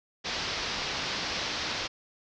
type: low-pass noise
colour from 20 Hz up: white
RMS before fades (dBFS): -33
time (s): 0.24-1.88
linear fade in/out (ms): 20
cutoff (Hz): 5500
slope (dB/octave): 48
effects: none